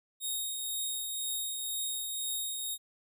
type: tone with tremolo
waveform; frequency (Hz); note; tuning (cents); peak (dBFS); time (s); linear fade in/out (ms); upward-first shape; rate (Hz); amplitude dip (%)
10% pulse; 3729; A#7; 0; -24; 0.2-2.78; 50; triangle; 2; 35
effects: none